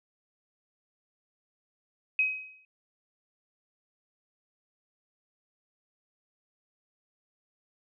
sine tone with exponential decay, 2533 Hz, D#7, 30 cents sharp, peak -20 dBFS, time 2.19-2.65 s, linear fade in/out 2 ms, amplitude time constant 98 ms, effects none

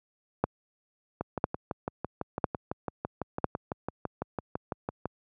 two click trains, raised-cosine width 1 ms, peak -9 / -17 dBFS, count 4 / 24, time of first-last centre 0.44-3.443 / 1.21-5.056 s, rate 0.999 / 5.98 Hz, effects high-pass 80 Hz 12 dB/octave

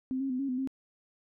sine tone with pitch steps, 260.1 / 270.9 / 253.8 / 275 / 252.7 / 266.2 Hz, C4 / C#4 / B3 / C#4 / B3 / C4, -10 / -40 / +47 / -14 / +40 / +30 cents, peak -29 dBFS, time 0.11-0.674 s, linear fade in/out 0 ms, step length 94 ms, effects none

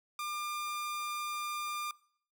sawtooth tone, 1199 Hz, D6, 36 cents sharp, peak -32 dBFS, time 0.19-1.91 s, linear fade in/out 2 ms, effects noise-tail reverb RT60 0.6 s tail -22 dB re dry

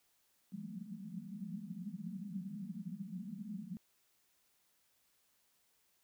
white band-pass noise, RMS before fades -45 dBFS, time 0.52-3.77 s, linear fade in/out 0 ms, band 170 to 220 Hz, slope 96 dB/octave, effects white hiss -75 dBFS RMS until 6.03 s

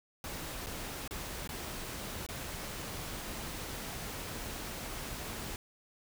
pink noise with dropouts, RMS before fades -41 dBFS, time 0.24-5.56 s, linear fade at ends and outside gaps 1 ms, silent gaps 0.662-0.668 / 1.077-1.109 / 1.475-1.491 / 2.265-2.288 s, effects none

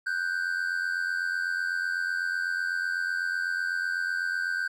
triangle tone pair together, 1480 / 1568 Hz, F#6 / G6, 0 / 0 cents, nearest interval minor second, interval 100 cents, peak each -29 / -27 dBFS, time 0.06-4.68 s, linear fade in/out 10 ms, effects none

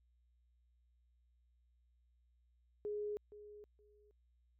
sine tone with echo, 416.9 Hz, G#4, 7 cents sharp, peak -38 dBFS, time 2.85-3.17 s, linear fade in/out 0 ms, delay 470 ms, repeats 2, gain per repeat -14 dB, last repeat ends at 4.11 s, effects added 60 Hz sine -70 dBFS peak until 4.59 s

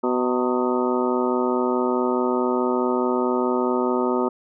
harmonic tone with a mistuned harmonic, 124.7 Hz, B2, 17 cents sharp, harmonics 2 / 3 / 4 / 5 / 6 / 7 / 8 / 9 / 10, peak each -24 / -23 / -28 / -30 / -36 / -28 / -37 / -36 / -30 dBFS, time 0.03-4.29 s, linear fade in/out 10 ms, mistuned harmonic 7, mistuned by +60 cents, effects none

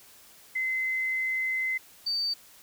sine tone pair in turn, 2054 / 4602 Hz, C7 / D8, -33 / -36 cents, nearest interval octave + major second, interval 1397 cents, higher second, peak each -26 dBFS, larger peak neither, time 0.55-1.78 / 2.06-2.34 s, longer first, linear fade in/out 10 ms, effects white hiss -54 dBFS RMS until 2.62 s

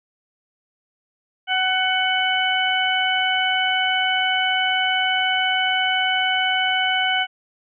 harmonic tone with a mistuned harmonic, 749 Hz, F#5, 21 cents sharp, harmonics 1 / 2 / 3 / 4, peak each -23 / -23 / -25 / -22 dBFS, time 1.47-7.27 s, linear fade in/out 50 ms, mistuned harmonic 3, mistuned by -16 cents, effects none

